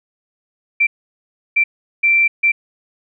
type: tone bursts at uneven times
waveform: sine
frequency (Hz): 2349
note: D7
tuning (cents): 0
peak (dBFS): -10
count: 4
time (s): 0.8-0.87 / 1.56-1.64 / 2.03-2.28 / 2.43-2.52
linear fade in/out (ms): 10
effects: none